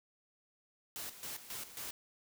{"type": "noise with tremolo", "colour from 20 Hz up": "white", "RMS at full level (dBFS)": -43, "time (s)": [0.96, 1.91], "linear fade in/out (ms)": 0, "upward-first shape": "square", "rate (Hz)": 3.7, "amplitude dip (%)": 70, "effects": []}